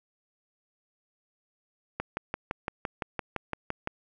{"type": "click train", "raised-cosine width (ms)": 0.5, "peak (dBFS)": -15, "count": 12, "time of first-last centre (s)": [2, 3.874], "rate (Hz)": 5.87, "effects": []}